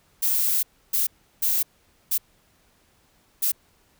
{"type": "noise bursts at uneven times", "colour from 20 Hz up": "violet", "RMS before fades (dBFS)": -22, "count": 5, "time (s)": [[0.22, 0.63], [0.93, 1.07], [1.42, 1.63], [2.11, 2.18], [3.42, 3.52]], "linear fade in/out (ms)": 10, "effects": ["pink hiss -62 dBFS RMS until 3.99 s"]}